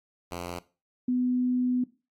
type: tone pair in turn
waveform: 5% pulse / sine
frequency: 87.4 / 249.9 Hz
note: F2 / B3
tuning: +2 / +21 cents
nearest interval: octave + tritone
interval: 1819 cents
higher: second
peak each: -23 dBFS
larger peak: neither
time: 0.31-0.59 / 1.08-1.84 s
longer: second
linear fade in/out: 5 ms
effects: noise-tail reverb RT60 0.3 s tail -18 dB re dry + AAC 48 kbps